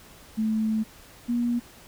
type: tone pair in turn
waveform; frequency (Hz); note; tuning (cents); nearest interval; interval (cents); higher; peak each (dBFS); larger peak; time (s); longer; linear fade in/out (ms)
sine; 218.8 / 239.1; A3 / A#3; -9 / +44; major second; 153; second; -22; neither; 0.37-0.84 / 1.28-1.6; first; 20
effects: pink hiss -50 dBFS RMS until 1.87 s